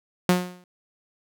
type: tone with exponential decay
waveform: sawtooth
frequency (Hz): 179.8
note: F#3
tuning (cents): -49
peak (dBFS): -10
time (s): 0.29-0.64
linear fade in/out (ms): 2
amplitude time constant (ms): 74
effects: none